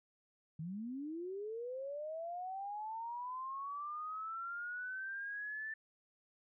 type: linear sweep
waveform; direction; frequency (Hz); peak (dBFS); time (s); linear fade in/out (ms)
sine; up; 150.2 to 1775; -40; 0.59-5.74; 5
effects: none